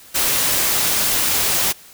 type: noise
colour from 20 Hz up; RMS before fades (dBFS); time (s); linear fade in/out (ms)
white; -18; 0.14-1.73; 20
effects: white hiss -44 dBFS RMS until 1.93 s